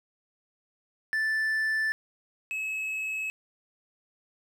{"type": "tone pair in turn", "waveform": "triangle", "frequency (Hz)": [1760, 2578], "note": ["A6", "E7"], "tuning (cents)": [0, -39], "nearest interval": "perfect fifth", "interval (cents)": 661, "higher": "second", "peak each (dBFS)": [-23, -28], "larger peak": "first", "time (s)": [[1.13, 1.92], [2.51, 3.3]], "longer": "neither", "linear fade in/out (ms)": 0, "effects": []}